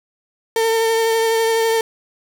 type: tone with vibrato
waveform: 35% pulse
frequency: 451.7 Hz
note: A4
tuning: 45 cents sharp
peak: -13 dBFS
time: 0.56-1.81 s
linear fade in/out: 2 ms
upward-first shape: triangle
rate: 12 Hz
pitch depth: 20 cents each way
effects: none